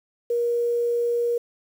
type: tone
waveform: sine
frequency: 474.4 Hz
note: A#4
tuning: 30 cents sharp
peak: -20 dBFS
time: 0.3-1.38 s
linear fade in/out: 5 ms
effects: 8-bit